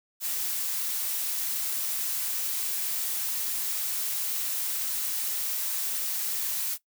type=noise; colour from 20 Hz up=blue; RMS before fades=-30 dBFS; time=0.2-6.78 s; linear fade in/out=50 ms; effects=noise-tail reverb RT60 0.1 s tail -17 dB re dry